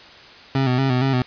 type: tone with vibrato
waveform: 25% pulse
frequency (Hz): 130.3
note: C3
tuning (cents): -7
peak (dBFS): -13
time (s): 0.55-1.22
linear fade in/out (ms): 2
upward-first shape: square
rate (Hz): 4.3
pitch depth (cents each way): 59
effects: white hiss -43 dBFS RMS until 1.26 s + resampled to 11025 Hz